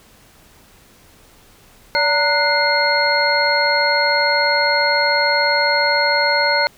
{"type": "tone cluster", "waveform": "sine", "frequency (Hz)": [576, 917, 1468, 2097, 4296], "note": ["D5", "A#5", "F#6", "C7", "C8"], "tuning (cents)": [-34, -29, -14, 3, 45], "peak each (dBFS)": -20, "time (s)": [1.95, 6.67], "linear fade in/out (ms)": 0, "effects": ["pink hiss -49 dBFS RMS until 6.77 s"]}